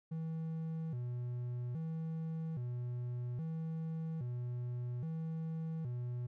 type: tone with vibrato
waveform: triangle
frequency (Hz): 140.6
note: C#3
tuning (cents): +25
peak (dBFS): -35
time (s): 0.11-6.27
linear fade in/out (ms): 10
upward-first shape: square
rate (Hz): 0.61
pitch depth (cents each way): 240
effects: none